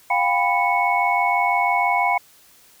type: tone cluster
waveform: sine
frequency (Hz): 709 / 795 / 990 / 2207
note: F5 / G5 / B5 / C#7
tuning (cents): +26 / +24 / +4 / -8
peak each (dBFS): -22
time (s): 0.1-2.18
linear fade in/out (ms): 5
effects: white hiss -52 dBFS RMS until 2.8 s